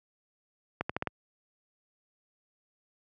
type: accelerating click train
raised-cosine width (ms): 0.5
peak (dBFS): -15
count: 5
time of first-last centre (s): 0.81-1.073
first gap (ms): 85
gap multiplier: 0.83
effects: high-pass 80 Hz 12 dB/octave